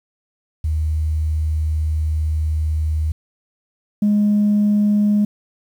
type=tone pair in turn; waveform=sine; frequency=77.78 / 207.6 Hz; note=D#2 / G#3; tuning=0 / 0 cents; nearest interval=octave + perfect fourth; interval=1700 cents; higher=second; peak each=-16 / -11 dBFS; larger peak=second; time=0.64-3.12 / 4.02-5.25 s; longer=first; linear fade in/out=5 ms; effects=tanh soft clip ceiling -10 dBFS + 8-bit